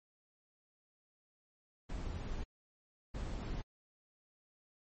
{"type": "noise bursts at uneven times", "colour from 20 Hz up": "brown", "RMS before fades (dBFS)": -40, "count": 2, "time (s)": [[1.89, 2.44], [3.14, 3.62]], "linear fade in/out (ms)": 10, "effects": ["MP3 32 kbps"]}